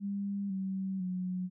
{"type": "tone with pitch steps", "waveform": "sine", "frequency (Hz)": [200, 191.3, 182.98], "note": ["G3", "G3", "F#3"], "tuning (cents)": [35, -42, -19], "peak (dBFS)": -32, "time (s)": [0, 1.5], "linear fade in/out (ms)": 50, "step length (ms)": 500, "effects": []}